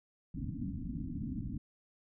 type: low-pass noise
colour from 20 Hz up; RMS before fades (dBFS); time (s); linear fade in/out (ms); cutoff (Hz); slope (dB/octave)
white; -39; 0.34-1.58; 5; 290; 96
effects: none